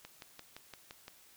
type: click train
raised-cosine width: 0.2 ms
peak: -29 dBFS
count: 7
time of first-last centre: 0.05-1.081 s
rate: 5.82 Hz
effects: white hiss -61 dBFS RMS until 1.36 s